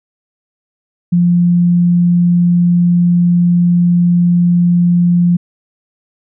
sine tone, 174.61 Hz, F3, in tune, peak -7 dBFS, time 1.12-5.37 s, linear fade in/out 10 ms, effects none

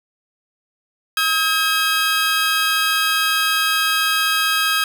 20% pulse tone pair together, 1278.2 / 1614 Hz, D#6 / G#6, +46 / -50 cents, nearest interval major third, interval 404 cents, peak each -14 dBFS, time 1.17-4.84 s, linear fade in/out 2 ms, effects none

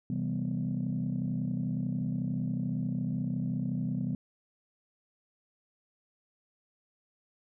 sine chord, C major seventh, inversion none, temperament equal, 130.81 / 164.81 / 196 / 246.9 Hz, C3 / E3 / G3 / B3, 0 / 0 / 0 / 0 cents, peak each -34 dBFS, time 0.1-4.15 s, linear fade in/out 2 ms, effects tanh soft clip ceiling -23 dBFS

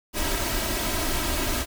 pink noise with comb filter, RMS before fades -26 dBFS, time 0.13-1.66 s, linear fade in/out 50 ms, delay 3.1 ms, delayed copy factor +0.65, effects none

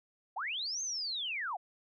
sine linear two-way sweep, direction up then down, 659 to 6450 to 659 Hz, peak -34 dBFS, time 0.36-1.57 s, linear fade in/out 10 ms, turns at 0.82 s, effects none

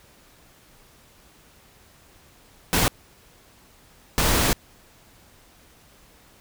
pink noise bursts at uneven times, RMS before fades -20 dBFS, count 2, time 2.73-2.88 / 4.18-4.53 s, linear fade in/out 0 ms, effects pink hiss -54 dBFS RMS until 6.4 s

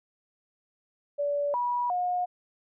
sine tone with pitch steps, 576 / 972 / 719 Hz, D5 / B5 / F#5, -34 / -28 / -50 cents, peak -25 dBFS, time 1.18-2.26 s, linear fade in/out 20 ms, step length 360 ms, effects none

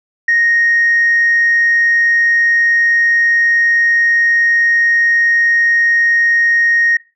sine tone, 1864.7 Hz, A#6, in tune, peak -8 dBFS, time 0.28-6.97 s, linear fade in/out 5 ms, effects noise-tail reverb RT60 0.3 s tail -21 dB re dry + tanh soft clip ceiling -5 dBFS

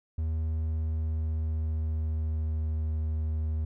triangle tone with pitch glide, 79.4 to 78.13 Hz, D#2 to D#2, +36 to +8 cents, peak -25 dBFS, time 0.18-3.65 s, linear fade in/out 5 ms, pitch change -28 cents, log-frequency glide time 0.37-2.85 s, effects none

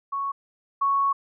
sine tone pair in turn, 1108.7 / 1108.7 Hz, C#6 / C#6, 0 / 0 cents, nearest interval unison, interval 0 cents, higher neither, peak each -25 / -19 dBFS, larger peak second, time 0.12-0.32 / 0.81-1.13 s, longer second, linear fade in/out 10 ms, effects none

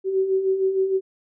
sine beating tone pair, 376.9 / 383.4 Hz, F#4 / G4, +32 / -38 cents, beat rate 6.5 Hz, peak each -27 / -19 dBFS, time 0.04-1.01 s, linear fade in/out 50 ms, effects none

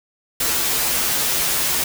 white noise with comb filter, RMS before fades -20 dBFS, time 0.4-1.84 s, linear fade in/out 5 ms, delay 10 ms, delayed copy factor -0.95, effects none

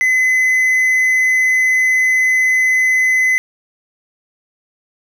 triangle tone, 2029 Hz, B6, 46 cents sharp, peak -9 dBFS, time 0.01-3.38 s, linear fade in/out 0 ms, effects none

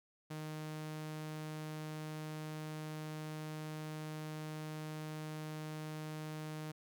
sawtooth tone, 154.7 Hz, D#3, 10 cents flat, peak -38 dBFS, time 0.3-6.72 s, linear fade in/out 10 ms, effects none

